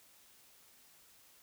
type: silence
effects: white hiss -63 dBFS RMS until 1.42 s

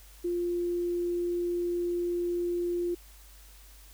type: tone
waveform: sine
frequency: 349.2 Hz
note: F4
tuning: in tune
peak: -27 dBFS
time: 0.24-2.95 s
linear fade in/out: 10 ms
effects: added 50 Hz sine -51 dBFS peak until 3.93 s + white hiss -56 dBFS RMS until 3.93 s

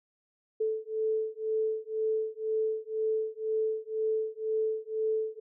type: beating tone pair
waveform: sine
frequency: 437.1 / 439.1 Hz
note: A4 / A4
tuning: -11 / -4 cents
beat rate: 2 Hz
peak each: -31 dBFS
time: 0.6-5.4 s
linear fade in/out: 10 ms
effects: none

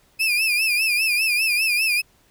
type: tone with vibrato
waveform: 35% pulse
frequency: 2522 Hz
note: D#7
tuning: 23 cents sharp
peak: -16 dBFS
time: 0.19-2.02 s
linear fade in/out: 20 ms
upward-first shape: sine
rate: 5 Hz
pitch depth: 100 cents each way
effects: pink hiss -59 dBFS RMS until 2.3 s

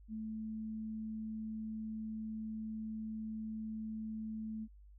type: tone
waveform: sine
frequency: 218.9 Hz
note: A3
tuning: 9 cents flat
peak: -39 dBFS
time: 0.08-4.68 s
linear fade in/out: 50 ms
effects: added 50 Hz sine -55 dBFS peak until 4.98 s

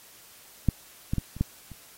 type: clicks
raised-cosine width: 5 ms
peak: -8 / -14 / -14 / -27 / -11 / -30 dBFS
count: 6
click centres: 0.687 / 1.135 / 1.183 / 1.366 / 1.41 / 1.717 s
effects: white hiss -52 dBFS RMS until 1.97 s + AAC 48 kbps

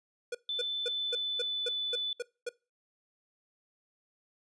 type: tone bursts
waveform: square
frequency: 484.1 Hz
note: B4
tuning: 35 cents flat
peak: -33 dBFS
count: 9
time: 0.32-2.492 s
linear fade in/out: 5 ms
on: 28 ms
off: 240 ms
type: tone with pitch glide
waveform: sine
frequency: 3520 to 3492 Hz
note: A7 to A7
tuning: 0 to -14 cents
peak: -31 dBFS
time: 0.49-2.13 s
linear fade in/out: 2 ms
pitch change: -14 cents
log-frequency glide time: 0.79-1.71 s
effects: noise-tail reverb RT60 0.3 s tail -23 dB re dry + resampled to 22050 Hz

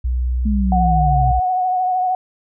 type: tone with pitch glide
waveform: sine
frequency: 62 to 61.29 Hz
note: B1 to B1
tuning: +7 to -13 cents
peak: -16 dBFS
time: 0.04-1.4 s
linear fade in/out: 10 ms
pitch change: -20 cents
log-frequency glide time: 0.51-1.15 s
type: linear sweep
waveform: sine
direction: down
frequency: 214.9 to 120 Hz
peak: -17 dBFS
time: 0.45-1.32 s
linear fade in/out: 10 ms
type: tone with vibrato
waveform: sine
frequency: 737 Hz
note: F#5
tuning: 7 cents flat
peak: -15 dBFS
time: 0.72-2.15 s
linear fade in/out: 2 ms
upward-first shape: triangle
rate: 13 Hz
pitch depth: 34 cents each way
effects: none

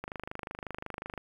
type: click train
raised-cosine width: 0.5 ms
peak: -22 dBFS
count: 30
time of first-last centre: 0.04-1.177 s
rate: 25.5 Hz
effects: 9-bit

